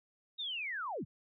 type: linear sweep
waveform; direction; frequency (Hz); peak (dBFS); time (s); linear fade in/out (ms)
sine; down; 3792 to 74.5; -36; 0.38-1.05; 20
effects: none